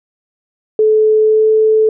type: tone with pitch glide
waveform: sine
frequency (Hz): 432.7 to 436.2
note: A4 to A4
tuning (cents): -29 to -15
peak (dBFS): -7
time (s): 0.79-1.89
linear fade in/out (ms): 2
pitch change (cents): +14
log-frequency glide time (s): 1.22-1.49
effects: none